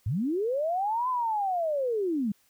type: linear two-way sweep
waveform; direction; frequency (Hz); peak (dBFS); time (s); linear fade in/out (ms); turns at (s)
sine; up then down; 86.7 to 1031 to 191.4; -25; 0.06-2.32; 5; 1.09
effects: white hiss -66 dBFS RMS until 2.49 s